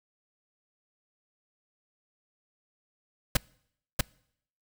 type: noise with echo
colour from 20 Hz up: pink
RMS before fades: -21 dBFS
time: 3.35-3.37 s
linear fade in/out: 5 ms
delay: 640 ms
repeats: 1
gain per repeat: -2 dB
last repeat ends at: 4.01 s
effects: noise-tail reverb RT60 0.7 s tail -26 dB re dry